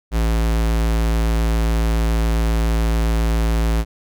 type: tone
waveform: square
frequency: 55.8 Hz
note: A1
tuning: 25 cents sharp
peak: -16 dBFS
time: 0.11-3.85 s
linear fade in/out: 50 ms
effects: none